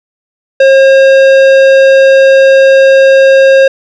sine tone with tanh clipping, 538 Hz, C5, 48 cents sharp, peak -3 dBFS, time 0.6-3.68 s, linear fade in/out 5 ms, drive 14 dB, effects none

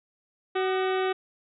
harmonic tone with a mistuned harmonic, 376.1 Hz, F#4, 28 cents sharp, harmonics 1 / 2 / 3 / 4 / 5 / 6 / 7 / 8 / 9 / 10, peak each -25 / -31 / -35 / -37 / -39 / -41 / -42 / -43 / -44 / -45 dBFS, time 0.55-1.13 s, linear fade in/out 10 ms, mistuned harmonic 3, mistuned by +120 cents, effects none

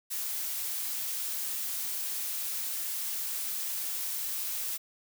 blue noise, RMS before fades -34 dBFS, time 0.1-4.78 s, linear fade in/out 20 ms, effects none

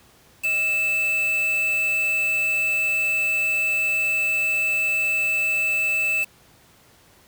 triangle tone with quantisation, 2631 Hz, E7, 4 cents flat, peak -18 dBFS, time 0.43-6.25 s, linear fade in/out 20 ms, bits 5, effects pink hiss -54 dBFS RMS until 7.27 s + high-pass 60 Hz 12 dB/octave

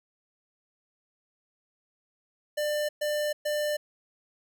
square tone bursts, 596 Hz, D5, 25 cents sharp, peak -27 dBFS, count 3, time 2.57-3.77 s, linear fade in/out 10 ms, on 320 ms, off 120 ms, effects none

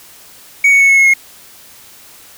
triangle tone with pitch steps, 2240 / 2223 / 2207 / 2190 / 2174 / 2157 Hz, C#7 / C#7 / C#7 / C#7 / C#7 / C#7, +18 / +4 / -8 / -22 / -34 / -48 cents, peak -4 dBFS, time 0.64-1.138 s, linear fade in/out 5 ms, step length 83 ms, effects white hiss -40 dBFS RMS until 2.37 s

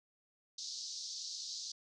pink band-pass noise, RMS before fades -44 dBFS, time 0.58-1.72 s, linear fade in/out 5 ms, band 4100 to 6300 Hz, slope 48 dB/octave, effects none

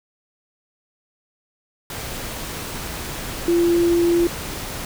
sine tone in noise, 342.8 Hz, F4, 32 cents flat, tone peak -14 dBFS, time 3.48-4.27 s, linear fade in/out 2 ms, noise pink, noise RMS -30 dBFS, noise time 1.9-4.85 s, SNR +13 dB, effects none

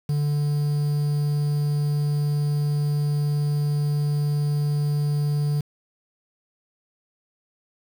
triangle tone with quantisation, 146.5 Hz, D3, 4 cents flat, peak -18 dBFS, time 0.09-5.61 s, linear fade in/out 5 ms, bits 7, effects none

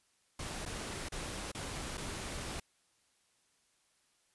pink noise with dropouts, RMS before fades -41 dBFS, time 0.39-2.6 s, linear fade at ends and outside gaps 5 ms, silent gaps 0.653-0.66 / 1.087-1.12 / 1.518-1.547 / 1.973-1.977 s, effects white hiss -73 dBFS RMS until 4.34 s + resampled to 24000 Hz

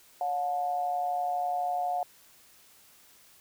sine tone with amplitude modulation, 719 Hz, F#5, 50 cents flat, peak -24 dBFS, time 0.21-2.03 s, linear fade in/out 2 ms, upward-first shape sine, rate 152 Hz, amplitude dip 65%, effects white hiss -58 dBFS RMS until 3.4 s

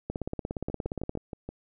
two click trains, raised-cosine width 2 ms, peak -18 / -23 dBFS, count 19 / 6, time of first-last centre 0.1-1.153 / 0.7-1.49 s, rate 17.1 / 6.33 Hz, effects none

